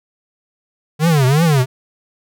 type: tone with vibrato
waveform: square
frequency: 147.2 Hz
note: D3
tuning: 4 cents sharp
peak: -11 dBFS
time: 0.99-1.66 s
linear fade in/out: 50 ms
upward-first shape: triangle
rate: 2.8 Hz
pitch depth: 290 cents each way
effects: none